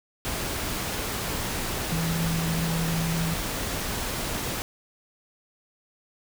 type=tone in noise; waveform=sine; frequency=164.81 Hz; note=E3; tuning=in tune; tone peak=-25 dBFS; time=1.92-3.34 s; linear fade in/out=0 ms; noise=pink; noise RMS=-30 dBFS; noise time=0.25-4.62 s; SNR=+2 dB; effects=none